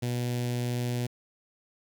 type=tone with notch filter; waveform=sawtooth; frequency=122.1 Hz; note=B2; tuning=19 cents flat; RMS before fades=-30 dBFS; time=0.02-1.07 s; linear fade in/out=10 ms; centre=1200 Hz; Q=0.87; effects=9-bit